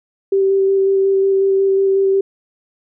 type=tone with vibrato; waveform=sine; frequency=388.8 Hz; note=G4; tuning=14 cents flat; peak=-11 dBFS; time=0.32-2.21 s; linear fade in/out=5 ms; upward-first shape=square; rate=5.5 Hz; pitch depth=9 cents each way; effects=none